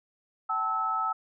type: tone cluster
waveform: sine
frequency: 763 / 879 / 1301 Hz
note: G5 / A5 / E6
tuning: -47 / -2 / -23 cents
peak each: -35 / -33 / -27 dBFS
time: 0.49-1.13 s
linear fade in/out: 10 ms
effects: none